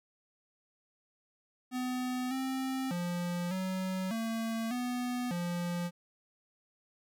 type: tone with pitch steps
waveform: square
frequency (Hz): 252.1 / 263.3 / 175.2 / 187.5 / 226 / 246.9 / 174.4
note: B3 / C4 / F3 / F#3 / A3 / B3 / F3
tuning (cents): +36 / +11 / +6 / +23 / +47 / 0 / -2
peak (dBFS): -33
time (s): 1.71-5.91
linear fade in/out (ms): 50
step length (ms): 600
effects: none